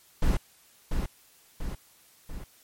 brown noise with echo, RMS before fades -22 dBFS, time 0.22-0.37 s, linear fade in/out 5 ms, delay 690 ms, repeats 3, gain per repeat -5 dB, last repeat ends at 2.44 s, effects white hiss -59 dBFS RMS until 2.63 s + MP3 64 kbps

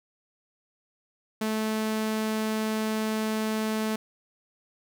sawtooth tone, 217.9 Hz, A3, 17 cents flat, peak -22 dBFS, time 1.41-3.96 s, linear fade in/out 5 ms, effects none

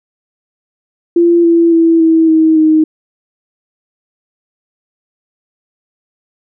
sine tone with pitch steps, 342.2 / 336.1 / 330.2 / 324.3 / 318.5 / 312.9 Hz, F4 / E4 / E4 / E4 / D#4 / D#4, -35 / +34 / +3 / -28 / +41 / +10 cents, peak -5 dBFS, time 1.16-2.84 s, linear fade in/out 5 ms, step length 280 ms, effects none

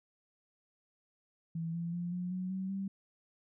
sine tone with pitch steps, 164.81 / 169.44 / 174.21 / 179.1 / 184.14 / 189.32 / 194.64 Hz, E3 / E3 / F3 / F3 / F#3 / F#3 / G3, 0 / +48 / -4 / +44 / -8 / +40 / -12 cents, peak -34 dBFS, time 1.55-2.88 s, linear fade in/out 5 ms, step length 190 ms, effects none

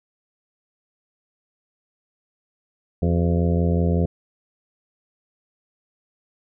harmonic tone with a mistuned harmonic, 85.4 Hz, F2, 38 cents flat, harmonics 1 / 2 / 3 / 4 / 5 / 6 / 7 / 8, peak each -20 / -21 / -29 / -31 / -29 / -30 / -36 / -35 dBFS, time 3.02-4.06 s, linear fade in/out 5 ms, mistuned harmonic 4, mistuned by +75 cents, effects none

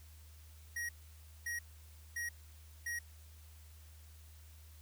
square tone bursts, 1892 Hz, A#6, 25 cents sharp, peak -38 dBFS, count 4, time 0.76-2.99 s, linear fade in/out 5 ms, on 130 ms, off 570 ms, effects added 77 Hz sine -54 dBFS peak until 4.81 s + white hiss -64 dBFS RMS until 4.81 s

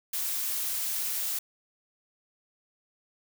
blue noise, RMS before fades -31 dBFS, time 0.13-1.39 s, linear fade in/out 5 ms, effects none

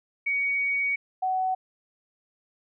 sine tone pair in turn, 2246 / 749.5 Hz, C#7 / F#5, +22 / +22 cents, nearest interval octave + perfect fifth, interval 1900 cents, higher first, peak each -23 dBFS, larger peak neither, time 0.26-0.96 / 1.22-1.55 s, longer first, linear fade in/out 10 ms, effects none

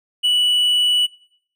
triangle tone, 2953 Hz, F#7, 4 cents flat, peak -12 dBFS, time 0.23-1.07 s, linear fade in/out 20 ms, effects noise-tail reverb RT60 0.7 s tail -24 dB re dry

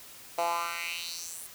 10% pulse tone with high-pass filter sweep, 170 Hz, F3, 46 cents flat, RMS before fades -34 dBFS, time 0.38-1.47 s, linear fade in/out 5 ms, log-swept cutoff 640 to 11000 Hz, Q 3, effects white hiss -49 dBFS RMS until 1.54 s

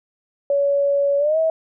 sine tone with pitch glide, 564 to 644.1 Hz, C#5 to E5, +30 to -40 cents, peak -15 dBFS, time 0.5-1.5 s, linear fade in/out 2 ms, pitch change +230 cents, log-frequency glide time 1.18-1.38 s, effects none

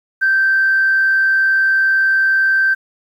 sine tone with frequency modulation, 1560 Hz, G6, 9 cents flat, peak -10 dBFS, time 0.21-2.75 s, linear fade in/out 20 ms, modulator 68.9 Hz, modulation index 0.26, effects tanh soft clip ceiling -6 dBFS + 8-bit

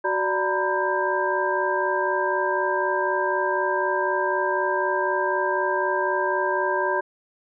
sine tone cluster, 373.4 / 586 / 926 / 990 / 1588 Hz, F#4 / D5 / A#5 / B5 / G6, +16 / -4 / -12 / +4 / +22 cents, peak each -27 dBFS, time 0.04-7.01 s, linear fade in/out 10 ms, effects none

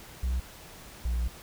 sine tone pair in turn, 62.9 / 59.3 Hz, B1 / A#1, +32 / +30 cents, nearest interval minor second, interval 102 cents, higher first, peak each -23 dBFS, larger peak neither, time 0.23-0.4 / 1.05-1.28 s, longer second, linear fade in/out 5 ms, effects tanh soft clip ceiling -25 dBFS + pink hiss -48 dBFS RMS until 1.42 s

